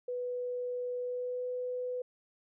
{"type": "tone with pitch glide", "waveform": "sine", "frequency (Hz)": [493.9, 498.8], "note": ["B4", "B4"], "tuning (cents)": [0, 17], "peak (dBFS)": -33, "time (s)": [0.08, 2.02], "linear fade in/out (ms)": 5, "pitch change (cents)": 17, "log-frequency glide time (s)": [1, 1.48], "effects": []}